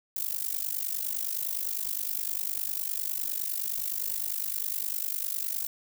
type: noise with amplitude modulation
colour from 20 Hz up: violet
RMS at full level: -28 dBFS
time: 0.16-5.67 s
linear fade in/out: 5 ms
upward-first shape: sine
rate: 49.8 Hz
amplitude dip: 90%
effects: none